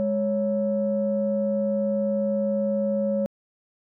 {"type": "tone pair together", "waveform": "sine", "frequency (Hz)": [207.3, 554], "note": ["G#3", "C#5"], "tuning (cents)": [-3, -1], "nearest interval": "octave + perfect fourth", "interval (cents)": 1702, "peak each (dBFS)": [-24, -23], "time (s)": [0, 3.26], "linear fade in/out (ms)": 0, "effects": ["tanh soft clip ceiling -14 dBFS"]}